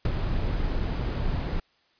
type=noise with ADSR envelope; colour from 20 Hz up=brown; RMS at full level=-20 dBFS; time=0.05-1.6 s; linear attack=3 ms; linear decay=24 ms; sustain=-7 dB; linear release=4 ms; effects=white hiss -65 dBFS RMS until 1.99 s + resampled to 11025 Hz